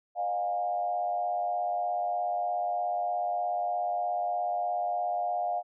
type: tone with frequency modulation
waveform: sine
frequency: 711 Hz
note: F5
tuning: 31 cents sharp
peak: -27 dBFS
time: 0.15-5.63 s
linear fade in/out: 50 ms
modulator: 96.8 Hz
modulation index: 0.76
effects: none